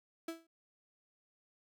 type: tone with exponential decay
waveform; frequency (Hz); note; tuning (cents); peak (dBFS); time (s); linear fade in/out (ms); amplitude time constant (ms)
35% pulse; 329.2; E4; -2; -34; 0.28-0.47; 5; 41
effects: none